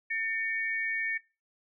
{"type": "tone pair together", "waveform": "sine", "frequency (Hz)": [1800, 2247], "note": ["A6", "C#7"], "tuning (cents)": [39, 23], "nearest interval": "major third", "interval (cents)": 384, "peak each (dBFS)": [-32, -32], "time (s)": [0.1, 1.18], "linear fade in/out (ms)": 10, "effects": ["noise-tail reverb RT60 0.3 s tail -20 dB re dry"]}